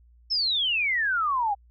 sine exponential sweep, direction down, 5390 to 780 Hz, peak -22 dBFS, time 0.3-1.55 s, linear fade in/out 20 ms, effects added 59 Hz sine -53 dBFS peak until 1.7 s

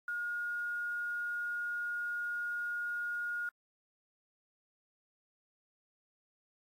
sine tone with quantisation, 1430 Hz, F6, 41 cents sharp, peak -34 dBFS, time 0.08-3.49 s, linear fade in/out 2 ms, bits 10, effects AAC 48 kbps

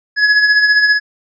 square tone with tremolo, 1689 Hz, G#6, 29 cents sharp, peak -7 dBFS, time 0.16-1 s, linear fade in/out 50 ms, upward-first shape sine, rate 15 Hz, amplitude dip 50%, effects resampled to 16000 Hz

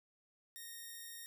5% pulse tone, 1854 Hz, A#6, 10 cents flat, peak -37 dBFS, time 0.56-1.26 s, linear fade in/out 0 ms, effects none

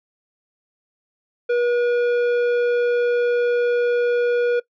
sine tone with tanh clipping, 482.3 Hz, B4, 41 cents flat, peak -18 dBFS, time 1.49-4.6 s, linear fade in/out 10 ms, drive 11 dB, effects noise-tail reverb RT60 0.1 s tail -20 dB re dry

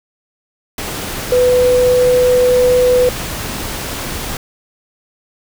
sine tone in noise, 498.6 Hz, B4, 16 cents sharp, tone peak -8 dBFS, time 1.32-3.09 s, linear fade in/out 2 ms, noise pink, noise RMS -23 dBFS, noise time 0.78-4.37 s, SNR +12 dB, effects none

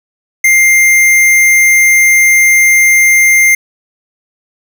square tone, 2100 Hz, C7, 6 cents sharp, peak -5 dBFS, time 0.44-3.55 s, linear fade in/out 5 ms, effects none

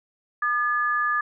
sine tone pair together, 1210 / 1709 Hz, D#6 / G#6, -49 / +49 cents, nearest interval tritone, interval 598 cents, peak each -23 / -24 dBFS, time 0.42-1.21 s, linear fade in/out 5 ms, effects none

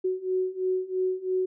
sine beating tone pair, 370 / 373 Hz, F#4 / F#4, 0 / +14 cents, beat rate 3 Hz, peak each -29 / -27 dBFS, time 0.04-1.46 s, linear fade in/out 10 ms, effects none

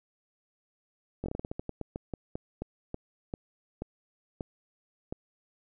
slowing click train, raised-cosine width 2 ms, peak -21 dBFS, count 20, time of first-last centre 1.24-5.125 s, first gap 20 ms, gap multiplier 1.22, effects none

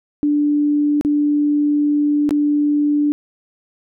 sine tone with dropouts, 293.7 Hz, D4, in tune, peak -13 dBFS, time 0.23-3.12 s, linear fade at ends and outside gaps 0 ms, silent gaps 1.011-1.049 / 2.292-2.308 s, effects none

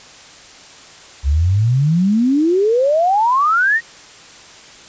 sine exponential sweep, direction up, 65.41 to 1913 Hz, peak -11 dBFS, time 1.23-3.81 s, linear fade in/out 50 ms, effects white hiss -40 dBFS RMS until 4.88 s + resampled to 16000 Hz

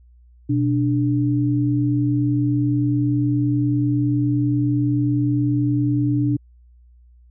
sine tone pair together, 123.49 / 293.7 Hz, B2 / D4, 0 / 0 cents, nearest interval octave + minor third, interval 1500 cents, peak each -19 dBFS, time 0.49-6.37 s, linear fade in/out 10 ms, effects added 60 Hz sine -47 dBFS peak until 7.3 s

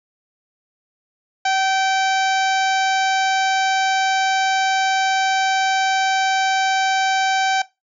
harmonic tone with a mistuned harmonic, 775 Hz, G5, 20 cents flat, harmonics 1 / 2 / 3 / 4 / 5 / 6 / 7 / 8 / 9, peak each -17 / -23 / -27 / -29 / -31 / -33 / -34 / -35 / -36 dBFS, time 1.45-7.62 s, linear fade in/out 5 ms, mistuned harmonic 1, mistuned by -21 cents, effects noise-tail reverb RT60 0.2 s tail -17 dB re dry

